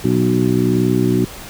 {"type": "harmonic tone with a mistuned harmonic", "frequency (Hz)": 61.74, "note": "B1", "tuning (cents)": 0, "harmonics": [2, 3, 4, 5, 6], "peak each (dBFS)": [-19, -19, -19, -19, -19], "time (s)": [0.04, 1.25], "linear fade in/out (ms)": 5, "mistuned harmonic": 2, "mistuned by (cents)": -31, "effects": ["pink hiss -34 dBFS RMS until 1.49 s"]}